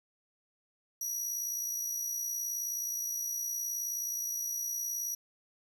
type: tone with amplitude modulation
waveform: sawtooth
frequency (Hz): 5800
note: F#8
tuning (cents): -35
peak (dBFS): -29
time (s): 1.01-5.15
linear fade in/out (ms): 5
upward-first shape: sine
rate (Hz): 59.2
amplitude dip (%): 40
effects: 11-bit